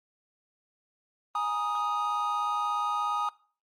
triangle chord, Ab suspended second, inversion none, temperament equal with one note detuned, 830.6 / 947.5 / 1244.5 Hz, Ab5 / Bb5 / Eb6, 0 / +28 / 0 cents, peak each -31 / -32 / -27 dBFS, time 1.35-3.29 s, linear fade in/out 2 ms, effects noise-tail reverb RT60 0.4 s tail -21 dB re dry + Opus 24 kbps

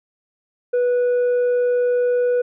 sine tone with tanh clipping, 490.6 Hz, B4, 12 cents flat, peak -16 dBFS, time 0.73-2.42 s, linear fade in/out 10 ms, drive 3 dB, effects none

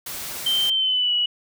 white noise, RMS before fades -32 dBFS, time 0.06-0.7 s, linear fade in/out 5 ms
sine tone with pitch glide, 3125 to 2933 Hz, G7 to F#7, -6 to -16 cents, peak -18 dBFS, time 0.46-1.26 s, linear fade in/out 5 ms, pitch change -110 cents, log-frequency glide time 0.72-1.13 s
effects none

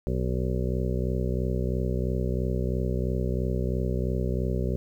harmonic tone, 63 Hz, B1, 35 cents sharp, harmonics 1 / 2 / 3 / 4 / 6 / 7 / 8 / 9, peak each -28 / -30 / -32 / -37 / -34 / -37 / -39 / -40 dBFS, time 0.07-4.76 s, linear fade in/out 0 ms, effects 10-bit

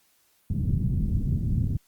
white low-pass noise, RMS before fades -25 dBFS, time 0.5-1.77 s, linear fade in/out 5 ms, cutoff 170 Hz, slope 24 dB/octave, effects white hiss -65 dBFS RMS until 1.87 s + Opus 48 kbps

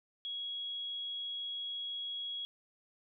sine tone, 3322 Hz, G#7, in tune, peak -37 dBFS, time 0.25-2.45 s, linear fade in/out 0 ms, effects none

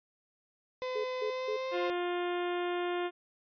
35% pulse tone with pitch glide, 509 to 525.4 Hz, C5 to C5, -48 to +7 cents, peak -32 dBFS, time 0.82-1.9 s, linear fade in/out 0 ms, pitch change +55 cents, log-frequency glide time 1.22-1.76 s
sine tone bursts, 429.8 Hz, A4, 41 cents flat, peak -32 dBFS, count 3, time 0.95-1.569 s, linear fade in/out 10 ms, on 93 ms, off 170 ms
harmonic tone, 353 Hz, F4, 19 cents sharp, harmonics 1 / 2 / 3 / 4 / 5 / 6 / 7 / 8 / 9 / 10, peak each -32 / -38 / -42 / -44 / -46 / -48 / -49 / -50 / -51 / -52 dBFS, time 1.71-3.11 s, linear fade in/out 50 ms
effects resampled to 11025 Hz

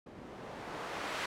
blue noise with low-pass filter sweep, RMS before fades -42 dBFS, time 0.06-1.26 s, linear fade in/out 5 ms, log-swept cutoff 310 to 1600 Hz, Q 0.71, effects none

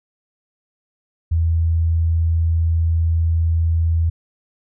sine tone, 82.41 Hz, E2, in tune, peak -14 dBFS, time 1.31-4.1 s, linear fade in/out 10 ms, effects none

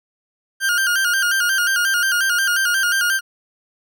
40% pulse tone with vibrato, 1500 Hz, F#6, 23 cents sharp, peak -15 dBFS, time 0.6-3.21 s, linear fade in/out 50 ms, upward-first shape square, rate 5.6 Hz, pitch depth 84 cents each way, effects none

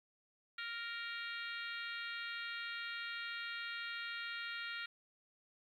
harmonic tone, 466.2 Hz, A#4, in tune, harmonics 3 / 4 / 5 / 6 / 7 / 8 / 9, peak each -45 / -47 / -49 / -51 / -52 / -53 / -54 dBFS, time 0.58-4.86 s, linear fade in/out 5 ms, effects 12-bit

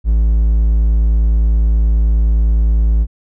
triangle tone, 54.8 Hz, A1, 6 cents flat, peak -7 dBFS, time 0.04-3.07 s, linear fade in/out 50 ms, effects none

